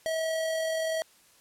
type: tone with amplitude modulation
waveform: square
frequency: 644 Hz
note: E5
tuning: 41 cents flat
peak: -27 dBFS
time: 0.06-1.02 s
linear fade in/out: 0 ms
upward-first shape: sine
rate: 40.8 Hz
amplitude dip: 25%
effects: white hiss -60 dBFS RMS until 1.4 s + low-pass 12000 Hz 12 dB/octave